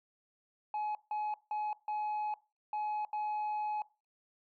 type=tone bursts at uneven times; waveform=sine; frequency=846 Hz; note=G#5; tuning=32 cents sharp; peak=-30 dBFS; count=6; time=0.74-0.95 / 1.11-1.34 / 1.51-1.73 / 1.88-2.34 / 2.73-3.05 / 3.13-3.82 s; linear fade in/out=2 ms; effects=noise-tail reverb RT60 0.3 s tail -22 dB re dry + tanh soft clip ceiling -32 dBFS